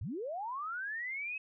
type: linear sweep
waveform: sine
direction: up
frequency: 69.3 to 2583 Hz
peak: -36 dBFS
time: 0.01-1.38 s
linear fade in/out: 5 ms
effects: none